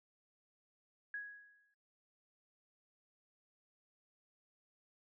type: tone with exponential decay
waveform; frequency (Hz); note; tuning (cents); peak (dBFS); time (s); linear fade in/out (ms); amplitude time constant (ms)
sine; 1664; G#6; +3; -38; 1.14-1.74; 2; 130
effects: noise-tail reverb RT60 0.8 s tail -19 dB re dry